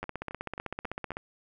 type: two click trains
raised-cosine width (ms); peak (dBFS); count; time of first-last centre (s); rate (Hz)
0.5; -24 / -19; 5 / 19; 0.04-1.118 / 0.03-1.169; 3.71 / 15.8
effects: none